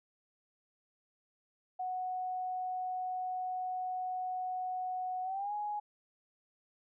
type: tone with pitch glide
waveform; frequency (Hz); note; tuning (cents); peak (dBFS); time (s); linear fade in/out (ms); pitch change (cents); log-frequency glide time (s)
sine; 738 to 833.2; F#5 to G#5; -5 to +5; -34; 1.79-5.8; 10; +210; 5.23-5.53
effects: none